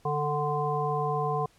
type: harmonic tone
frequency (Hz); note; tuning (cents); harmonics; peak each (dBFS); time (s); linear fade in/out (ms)
148; D3; +14; 1 / 3 / 5 / 7; -31 / -31 / -31 / -31; 0.05-1.46; 5
effects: pink hiss -62 dBFS RMS until 1.58 s + low-pass 11000 Hz 12 dB/octave